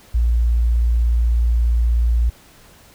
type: tone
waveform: sine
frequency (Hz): 58.27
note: A#1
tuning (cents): 0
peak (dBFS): -13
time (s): 0.14-2.3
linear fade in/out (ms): 10
effects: pink hiss -48 dBFS RMS until 2.94 s